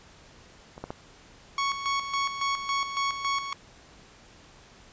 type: clicks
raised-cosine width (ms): 1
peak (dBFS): -27 / -20 / -19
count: 3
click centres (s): 0.779 / 0.84 / 0.905
type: tone with tremolo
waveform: sawtooth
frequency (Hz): 1110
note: C#6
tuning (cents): +2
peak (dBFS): -21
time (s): 1.58-3.53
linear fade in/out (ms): 2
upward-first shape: square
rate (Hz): 3.6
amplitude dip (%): 60
effects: pink hiss -53 dBFS RMS until 4.92 s + resampled to 16000 Hz